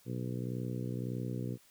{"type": "harmonic tone", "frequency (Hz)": 61.74, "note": "B1", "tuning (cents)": 0, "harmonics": [2, 3, 4, 5, 6, 7, 8], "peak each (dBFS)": [-37, -41, -43, -45, -47, -48, -49], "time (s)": [0.05, 1.58], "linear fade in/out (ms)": 50, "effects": ["white hiss -64 dBFS RMS until 1.7 s"]}